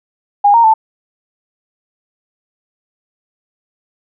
sine tone with pitch steps, 815 / 928 / 882 Hz, G#5 / A#5 / A5, -33 / -8 / +4 cents, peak -5 dBFS, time 0.44-0.74 s, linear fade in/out 10 ms, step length 100 ms, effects none

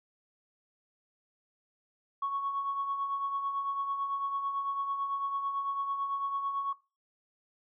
sine tone with tremolo, 1108.7 Hz, C#6, in tune, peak -27 dBFS, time 2.22-6.73 s, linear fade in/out 5 ms, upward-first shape triangle, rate 9 Hz, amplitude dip 55%, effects noise-tail reverb RT60 0.3 s tail -20 dB re dry + tanh soft clip ceiling -24 dBFS

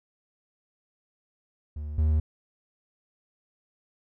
triangle tone pair in turn, 75 / 77.29 Hz, D2 / D#2, +37 / -11 cents, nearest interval minor second, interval 52 cents, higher second, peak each -30 / -18 dBFS, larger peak second, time 1.76-1.98 / 1.98-2.2 s, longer neither, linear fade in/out 5 ms, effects none

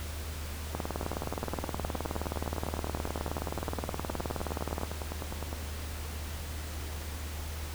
two click trains, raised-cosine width 1 ms, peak -22 / -18 dBFS, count 45 / 79, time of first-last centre 1.03-5.529 / 0.75-4.834 s, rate 9.78 / 19.1 Hz, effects added 76 Hz sine -37 dBFS peak until 7.74 s + pink hiss -43 dBFS RMS until 7.74 s

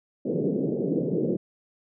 white band-pass noise, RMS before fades -26 dBFS, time 0.25-1.37 s, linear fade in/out 10 ms, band 140 to 490 Hz, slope 48 dB/octave, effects none

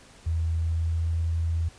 sine tone with pitch glide, 81.8 to 82.61 Hz, E2 to E2, -13 to +4 cents, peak -23 dBFS, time 0.26-1.69 s, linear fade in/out 10 ms, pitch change +17 cents, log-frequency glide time 0.43-1.17 s, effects pink hiss -52 dBFS RMS until 1.78 s + resampled to 22050 Hz

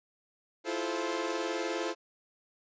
sawtooth chord, F major seventh, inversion third, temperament equal with one note detuned, 329.6 / 349.2 / 433.2 / 523.3 Hz, E4 / F4 / A4 / C5, 0 / 0 / -27 / 0 cents, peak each -33 dBFS, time 0.64-1.95 s, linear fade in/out 50 ms, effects resampled to 16000 Hz

